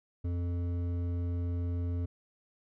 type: tone with hard clipping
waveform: sine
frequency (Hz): 87.31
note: F2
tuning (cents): 0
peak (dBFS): -32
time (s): 0.24-2.06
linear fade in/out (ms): 10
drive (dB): 10
effects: none